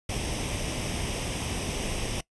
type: noise with comb filter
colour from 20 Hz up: pink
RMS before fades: -31 dBFS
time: 0.09-2.21 s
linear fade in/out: 5 ms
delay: 0.35 ms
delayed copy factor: +0.6
effects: noise-tail reverb RT60 0.1 s tail -21 dB re dry + resampled to 24000 Hz